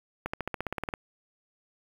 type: accelerating click train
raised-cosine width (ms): 0.5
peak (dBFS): -16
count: 12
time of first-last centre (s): 0.26-0.938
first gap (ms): 75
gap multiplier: 0.96
effects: 7-bit